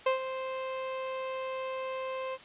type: tone with ADSR envelope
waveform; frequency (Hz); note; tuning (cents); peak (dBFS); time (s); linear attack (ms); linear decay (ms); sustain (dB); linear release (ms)
30% pulse; 523.3; C5; 0; -20; 0.06-2.38; 6; 120; -11; 43
effects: white hiss -51 dBFS RMS until 2.44 s + resampled to 8000 Hz